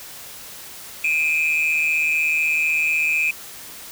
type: tone pair together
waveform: sine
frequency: 2400 / 2556 Hz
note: D7 / D#7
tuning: +37 / +46 cents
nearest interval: minor second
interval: 109 cents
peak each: -18 dBFS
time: 1.04-3.31 s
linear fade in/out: 5 ms
effects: tanh soft clip ceiling -14 dBFS + white hiss -38 dBFS RMS until 3.91 s